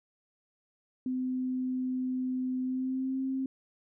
sine tone with pitch glide, 255.9 to 264.8 Hz, C4 to C4, -38 to +21 cents, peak -29 dBFS, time 1.06-3.46 s, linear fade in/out 2 ms, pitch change +59 cents, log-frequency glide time 2.62-3.2 s, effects none

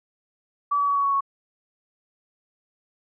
sine tone with pitch steps, 1149 / 1140.4 / 1131.9 / 1123.4 / 1115 / 1106.7 Hz, D6 / C#6 / C#6 / C#6 / C#6 / C#6, -38 / +49 / +36 / +23 / +10 / -3 cents, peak -19 dBFS, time 0.71-1.208 s, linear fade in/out 10 ms, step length 83 ms, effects none

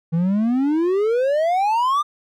triangle exponential sweep, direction up, 160 to 1219 Hz, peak -14 dBFS, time 0.12-2.03 s, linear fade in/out 20 ms, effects none

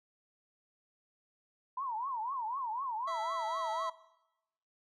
sine tone with vibrato, 980 Hz, B5, 14 cents flat, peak -34 dBFS, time 1.77-3.9 s, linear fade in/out 5 ms, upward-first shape triangle, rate 4 Hz, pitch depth 260 cents each way
25% pulse tone with pitch glide, 659.3 to 652.1 Hz, E5 to E5, 0 to -19 cents, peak -34 dBFS, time 3.07-3.9 s, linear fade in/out 10 ms, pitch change -19 cents, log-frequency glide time 3.32-3.63 s
effects noise-tail reverb RT60 0.9 s tail -18 dB re dry + low-pass 5000 Hz 12 dB/octave

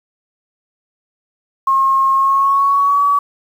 sine tone with pitch glide, 1077 to 1137.8 Hz, C6 to C#6, +50 to +45 cents, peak -10 dBFS, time 1.67-3.19 s, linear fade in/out 5 ms, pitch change +95 cents, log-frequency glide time 2.13-3.03 s, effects 7-bit

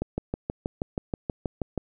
click train, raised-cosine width 2 ms, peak -14 dBFS, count 12, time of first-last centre 0.02-1.777 s, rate 6.26 Hz, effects none

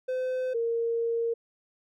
triangle / sine tone pair in turn, 512 / 463 Hz, C5 / A#4, -38 / -12 cents, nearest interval major second, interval 174 cents, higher first, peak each -25 dBFS, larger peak neither, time 0.08-0.54 / 0.54-1.34 s, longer second, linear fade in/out 10 ms, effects none

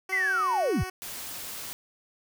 10% pulse tone with pitch glide, 378.2 to 372.3 Hz, F#4 to F#4, +38 to +11 cents, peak -26 dBFS, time 0.09-0.9 s, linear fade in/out 5 ms, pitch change -27 cents, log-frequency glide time 0.27-0.44 s
sine linear sweep, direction down, 2108 to 40.79 Hz, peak -23 dBFS, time 0.12-0.84 s, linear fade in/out 10 ms
white noise, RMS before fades -38 dBFS, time 1.02-1.73 s, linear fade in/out 0 ms
effects none

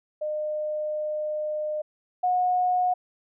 sine tone pair in turn, 608 / 726.8 Hz, D#5 / F#5, -40 / -31 cents, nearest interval minor third, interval 309 cents, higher second, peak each -26 / -20 dBFS, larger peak second, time 0.21-1.82 / 2.23-2.94 s, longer first, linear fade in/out 10 ms, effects none

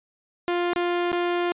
sawtooth tone with dropouts, 350.3 Hz, F4, 5 cents sharp, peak -18 dBFS, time 0.48-1.52 s, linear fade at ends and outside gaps 0 ms, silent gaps 0.733-0.761 / 1.118-1.129 s, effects resampled to 8000 Hz

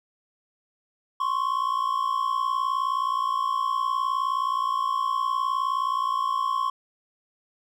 triangle tone pair together, 1048 / 1107.3 Hz, C6 / C#6, +2 / -2 cents, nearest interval minor second, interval 96 cents, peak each -24 dBFS, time 1.2-6.7 s, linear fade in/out 5 ms, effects none

